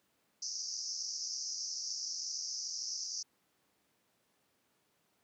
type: band-pass noise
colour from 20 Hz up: white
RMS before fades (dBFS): -40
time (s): 0.42-3.23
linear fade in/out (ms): 5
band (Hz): 4900 to 6200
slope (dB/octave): 96
effects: pink hiss -75 dBFS RMS until 5.23 s + high-pass 150 Hz 12 dB/octave